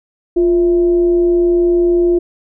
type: tone with frequency modulation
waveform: sine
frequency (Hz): 349.2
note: F4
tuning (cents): 0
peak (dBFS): -9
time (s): 0.36-2.19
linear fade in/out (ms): 10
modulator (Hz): 308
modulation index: 0.23
effects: none